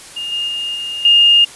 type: tone with level steps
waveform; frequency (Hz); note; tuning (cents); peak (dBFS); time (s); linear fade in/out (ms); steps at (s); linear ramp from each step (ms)
sine; 2830; F7; +22; -21 / -17 / -19 / -21 / -6; 0.16-1.45; 10; 0.32 / 0.48 / 0.75 / 1.05; 2
effects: white hiss -36 dBFS RMS until 1.55 s + resampled to 24000 Hz